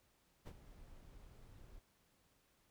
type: noise with ADSR envelope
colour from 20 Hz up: brown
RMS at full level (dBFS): -45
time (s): 0.45-1.8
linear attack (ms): 21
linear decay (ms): 55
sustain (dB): -13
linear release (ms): 18
effects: pink hiss -75 dBFS RMS until 2.7 s